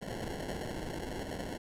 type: noise with sample-and-hold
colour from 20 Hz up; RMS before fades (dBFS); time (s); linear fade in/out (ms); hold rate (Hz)
white; -39; 0.01-1.58; 20; 1225
effects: low-pass 12000 Hz 12 dB/octave